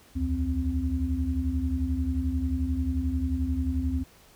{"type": "tone cluster", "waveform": "sine", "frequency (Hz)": [69.6, 80.9, 260.4], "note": ["C#2", "E2", "C4"], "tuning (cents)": [8, -32, -8], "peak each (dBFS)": -29, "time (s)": [0.15, 4.04], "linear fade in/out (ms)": 20, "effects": ["pink hiss -56 dBFS RMS until 4.35 s"]}